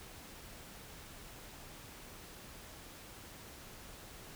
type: silence
effects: pink hiss -52 dBFS RMS until 4.35 s